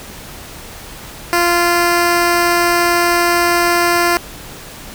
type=tone; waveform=10% pulse; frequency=346.6 Hz; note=F4; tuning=13 cents flat; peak=-3 dBFS; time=1.33-4.17 s; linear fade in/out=0 ms; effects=pink hiss -33 dBFS RMS until 4.94 s